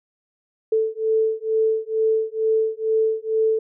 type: beating tone pair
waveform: sine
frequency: 440 / 442.2 Hz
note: A4 / A4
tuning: 0 / +9 cents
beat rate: 2.2 Hz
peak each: -21 dBFS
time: 0.72-3.59 s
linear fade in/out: 5 ms
effects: none